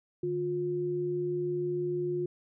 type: tone pair together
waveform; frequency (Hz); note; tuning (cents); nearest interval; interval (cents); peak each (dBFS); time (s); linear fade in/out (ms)
sine; 149.7 / 356; D3 / F4; +33 / +33; octave + minor third; 1500; -37 / -29; 0.23-2.26; 5
effects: none